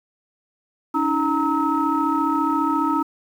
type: tone cluster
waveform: sine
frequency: 283.8 / 318.4 / 926 / 1290 Hz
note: C#4 / D#4 / A#5 / E6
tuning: +41 / +40 / -12 / -38 cents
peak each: -23 dBFS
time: 0.94-3.03 s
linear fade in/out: 10 ms
effects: tanh soft clip ceiling -8 dBFS + 8-bit